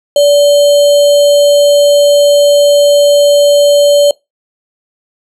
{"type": "tone with sample-and-hold", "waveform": "sine", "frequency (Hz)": 577, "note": "D5", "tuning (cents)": -31, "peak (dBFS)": -3, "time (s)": [0.16, 4.11], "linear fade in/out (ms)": 2, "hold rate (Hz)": 3675, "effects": ["noise-tail reverb RT60 0.2 s tail -24 dB re dry", "low-pass 11000 Hz 12 dB/octave"]}